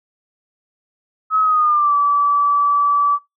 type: tone with pitch glide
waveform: sine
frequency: 1280 to 1153.6 Hz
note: D#6 to D6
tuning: +49 to -31 cents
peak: -12 dBFS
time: 1.3-3.19 s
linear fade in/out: 50 ms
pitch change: -180 cents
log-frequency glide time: 1.41-1.95 s
effects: noise-tail reverb RT60 0.2 s tail -24 dB re dry